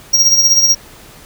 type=tone with tremolo; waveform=square; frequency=5630 Hz; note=F8; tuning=13 cents sharp; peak=-6 dBFS; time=0.13-0.75 s; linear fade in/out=10 ms; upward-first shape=sine; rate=16 Hz; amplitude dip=55%; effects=pink hiss -39 dBFS RMS until 1.25 s